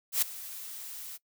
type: noise with ADSR envelope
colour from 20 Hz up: blue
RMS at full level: -24 dBFS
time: 0.12-1.18 s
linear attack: 100 ms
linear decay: 9 ms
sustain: -18 dB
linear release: 27 ms
effects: noise-tail reverb RT60 0.1 s tail -21 dB re dry